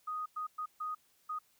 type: tone bursts at uneven times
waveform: sine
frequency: 1244.5 Hz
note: D#6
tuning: in tune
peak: -35 dBFS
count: 5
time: 0.07-0.26 / 0.36-0.47 / 0.58-0.66 / 0.8-0.95 / 1.29-1.39 s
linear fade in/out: 10 ms
effects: white hiss -70 dBFS RMS until 1.59 s